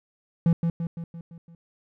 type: tone with echo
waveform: triangle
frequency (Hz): 167.7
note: E3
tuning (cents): +30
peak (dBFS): -14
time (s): 0.46-0.53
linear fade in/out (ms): 2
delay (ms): 170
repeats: 6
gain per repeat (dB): -5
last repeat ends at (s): 1.55
effects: none